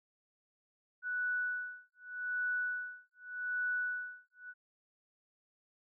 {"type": "tone with tremolo", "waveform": "sine", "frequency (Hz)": 1480, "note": "F#6", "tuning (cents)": 0, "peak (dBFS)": -31, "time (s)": [1.02, 4.54], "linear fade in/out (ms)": 50, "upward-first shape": "sine", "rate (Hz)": 0.84, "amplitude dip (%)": 100, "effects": []}